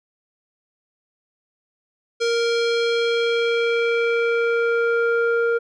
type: tone with low-pass filter sweep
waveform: square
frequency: 466.2 Hz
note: A#4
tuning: in tune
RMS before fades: -20 dBFS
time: 2.2-5.59 s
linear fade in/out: 20 ms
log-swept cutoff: 5300 to 1200 Hz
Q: 2
effects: none